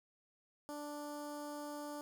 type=tone with notch filter; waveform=15% pulse; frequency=293.7 Hz; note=D4; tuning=in tune; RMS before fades=-45 dBFS; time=0.69-2.01 s; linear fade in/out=0 ms; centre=2600 Hz; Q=0.82; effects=none